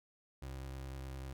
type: tone with vibrato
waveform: 30% pulse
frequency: 66.4 Hz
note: C2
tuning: 26 cents sharp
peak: -40 dBFS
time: 0.42-1.33 s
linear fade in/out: 5 ms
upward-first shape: square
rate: 9.9 Hz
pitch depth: 15 cents each way
effects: none